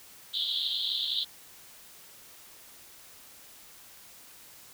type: band-pass noise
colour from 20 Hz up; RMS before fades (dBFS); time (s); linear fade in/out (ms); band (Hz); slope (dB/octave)
white; -31; 0.33-1.25; 20; 3200 to 4100; 96
effects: white hiss -52 dBFS RMS until 4.73 s